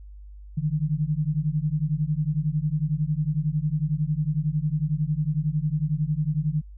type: beating tone pair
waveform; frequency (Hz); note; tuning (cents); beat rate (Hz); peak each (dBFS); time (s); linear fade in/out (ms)
sine; 146.83 / 157.83; D3 / D#3; 0 / +25; 11; -25; 0.57-6.62; 10
effects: added 50 Hz sine -40 dBFS peak until 6.77 s